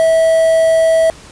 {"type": "tone with quantisation", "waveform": "triangle", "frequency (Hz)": 650, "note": "E5", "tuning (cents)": -24, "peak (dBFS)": -6, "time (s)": [0, 1.1], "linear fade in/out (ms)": 0, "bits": 4, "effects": ["pink hiss -38 dBFS RMS until 1.31 s", "resampled to 22050 Hz"]}